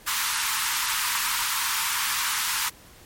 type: high-pass noise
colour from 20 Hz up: pink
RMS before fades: -26 dBFS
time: 0.06-2.7 s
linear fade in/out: 20 ms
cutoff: 890 Hz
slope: 96 dB/octave
effects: pink hiss -50 dBFS RMS until 3.05 s + MP3 64 kbps